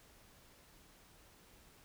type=silence; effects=pink hiss -63 dBFS RMS until 1.84 s